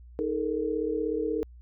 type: tone cluster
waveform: sine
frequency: 312.8 / 425.6 / 462.1 Hz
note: D#4 / G#4 / A#4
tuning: +9 / +42 / -15 cents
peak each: -31 / -31 / -30 dBFS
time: 0.19-1.43 s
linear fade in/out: 0 ms
effects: added 60 Hz sine -46 dBFS peak until 1.61 s